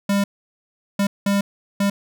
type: tone bursts at uneven times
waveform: square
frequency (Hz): 200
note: G3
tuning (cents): +35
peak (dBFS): -17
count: 4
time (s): 0.09-0.24 / 0.99-1.07 / 1.26-1.41 / 1.8-1.9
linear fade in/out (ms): 5
effects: none